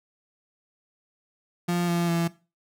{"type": "tone with pitch steps", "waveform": "35% pulse", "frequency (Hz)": [174.61, 171.71, 168.86], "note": ["F3", "F3", "E3"], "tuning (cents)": [0, -29, 42], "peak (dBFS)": -21, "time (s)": [1.68, 2.28], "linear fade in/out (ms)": 10, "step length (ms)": 200, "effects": ["noise-tail reverb RT60 0.3 s tail -18 dB re dry"]}